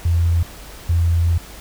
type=tone pair in turn; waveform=sine; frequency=84.7 / 84.7 Hz; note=E2 / E2; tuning=+48 / +48 cents; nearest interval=unison; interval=0 cents; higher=neither; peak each=-13 dBFS; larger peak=neither; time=0.05-0.43 / 0.89-1.38 s; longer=second; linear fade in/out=5 ms; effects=added 50 Hz sine -40 dBFS peak until 1.6 s + pink hiss -39 dBFS RMS until 1.6 s